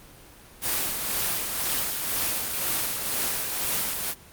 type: noise with tremolo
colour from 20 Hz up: white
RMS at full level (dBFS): -25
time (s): 0.61-4.15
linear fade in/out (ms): 50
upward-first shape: triangle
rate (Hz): 2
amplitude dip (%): 45
effects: pink hiss -49 dBFS RMS until 4.32 s + Opus 24 kbps